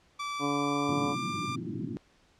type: tone with pitch glide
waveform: sawtooth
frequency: 1160 to 1189.9 Hz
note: D6 to D6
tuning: -22 to +22 cents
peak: -29 dBFS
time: 0.19-1.56 s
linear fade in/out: 10 ms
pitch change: +44 cents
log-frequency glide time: 0.34-1.24 s
type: harmonic tone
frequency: 143.3 Hz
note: D3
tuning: 42 cents flat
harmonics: 1 / 2 / 3 / 4 / 5 / 6 / 7 / 8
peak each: -39 / -30 / -36 / -40 / -38 / -47 / -36 / -45 dBFS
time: 0.39-1.16 s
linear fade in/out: 50 ms
type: band-pass noise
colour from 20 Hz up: white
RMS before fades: -36 dBFS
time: 0.89-1.97 s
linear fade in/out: 0 ms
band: 100 to 350 Hz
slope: 96 dB/octave
effects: pink hiss -64 dBFS RMS until 2.39 s + low-pass 6000 Hz 12 dB/octave